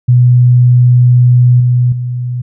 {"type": "tone with level steps", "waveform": "sine", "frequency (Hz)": 123.47, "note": "B2", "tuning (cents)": 0, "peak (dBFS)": [-3, -6, -14], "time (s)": [0.08, 2.42], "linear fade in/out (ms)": 10, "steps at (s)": [1.6, 1.92], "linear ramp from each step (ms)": 5, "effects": []}